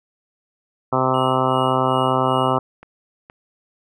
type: harmonic tone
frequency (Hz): 130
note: C3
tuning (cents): -11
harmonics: 1 / 2 / 3 / 4 / 5 / 6 / 7 / 8 / 9 / 10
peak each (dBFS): -25 / -25 / -25 / -25 / -25 / -25 / -25 / -25 / -25 / -25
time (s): 0.92-2.59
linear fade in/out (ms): 10
type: tone with tremolo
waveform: triangle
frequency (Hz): 2875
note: F7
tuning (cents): +50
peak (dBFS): -29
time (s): 1.14-2.57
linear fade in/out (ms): 2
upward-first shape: sine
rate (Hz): 2.6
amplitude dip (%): 80
type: clicks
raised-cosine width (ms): 0.5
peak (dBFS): -25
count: 2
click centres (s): 2.83 / 3.299
effects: none